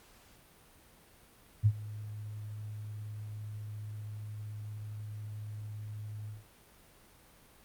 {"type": "tone with ADSR envelope", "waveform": "sine", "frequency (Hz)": 105.9, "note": "G#2", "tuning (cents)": 34, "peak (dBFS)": -19, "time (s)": [1.63, 6.45], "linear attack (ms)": 31, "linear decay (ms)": 59, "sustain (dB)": -20, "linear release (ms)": 160, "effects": ["pink hiss -60 dBFS RMS until 7.64 s", "Opus 48 kbps"]}